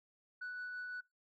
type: tone with tremolo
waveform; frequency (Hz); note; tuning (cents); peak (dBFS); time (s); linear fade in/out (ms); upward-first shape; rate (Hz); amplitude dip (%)
sine; 1482; F#6; +2; -38; 0.41-1.01; 10; triangle; 5.9; 30
effects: noise-tail reverb RT60 0.2 s tail -24 dB re dry + tanh soft clip ceiling -39 dBFS